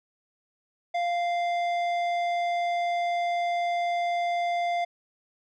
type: tone with low-pass filter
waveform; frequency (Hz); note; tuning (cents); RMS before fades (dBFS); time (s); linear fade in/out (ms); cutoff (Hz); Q
square; 696; F5; -6; -27; 0.94-4.85; 10; 3000; 0.67
effects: none